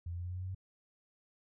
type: tone with pitch steps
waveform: sine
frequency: 85.5 / 86.69 / 87.9 / 89.13 / 90.38 / 91.64 / 92.92 / 94.21 Hz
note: F2 / F2 / F2 / F2 / F#2 / F#2 / F#2 / F#2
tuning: -36 / -12 / +12 / +36 / -40 / -16 / +8 / +32 cents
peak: -37 dBFS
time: 0.06-0.548 s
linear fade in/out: 5 ms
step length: 61 ms
effects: none